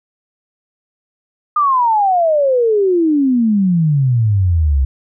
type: exponential sweep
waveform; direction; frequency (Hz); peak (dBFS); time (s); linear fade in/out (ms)
sine; down; 1227 to 64.5; -10; 1.56-4.85; 5
effects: none